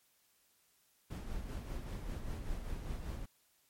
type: noise with tremolo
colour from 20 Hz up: brown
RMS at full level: -39 dBFS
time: 1.1-3.26 s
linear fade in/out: 10 ms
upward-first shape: sine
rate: 5.1 Hz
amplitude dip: 45%
effects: white hiss -72 dBFS RMS until 3.69 s + MP3 64 kbps